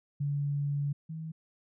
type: tone pair in turn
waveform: sine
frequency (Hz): 143.2 / 159.7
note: D3 / D#3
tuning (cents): -43 / +45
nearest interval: major second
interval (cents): 188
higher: second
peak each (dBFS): -28 / -36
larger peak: first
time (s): 0.2-0.93 / 1.09-1.32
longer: first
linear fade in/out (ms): 10
effects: none